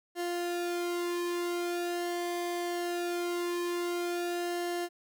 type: tone with flanger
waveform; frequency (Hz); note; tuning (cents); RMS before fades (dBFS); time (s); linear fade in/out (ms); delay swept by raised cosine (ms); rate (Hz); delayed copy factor
sawtooth; 349.2; F4; 0; -33; 0.15-4.89; 50; 0.83 to 2.13; 0.22; -0.75
effects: none